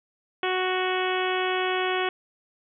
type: harmonic tone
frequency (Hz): 370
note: F#4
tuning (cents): 0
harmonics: 1 / 2 / 3 / 4 / 5 / 6 / 7 / 8 / 9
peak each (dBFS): -27 / -30 / -32 / -33 / -34 / -35 / -35 / -36 / -37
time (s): 0.43-2.09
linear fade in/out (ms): 2
effects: none